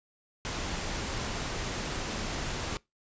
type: noise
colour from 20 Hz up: pink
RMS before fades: -34 dBFS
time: 0.45-2.77 s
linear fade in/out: 0 ms
effects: noise-tail reverb RT60 0.2 s tail -23 dB re dry + resampled to 16000 Hz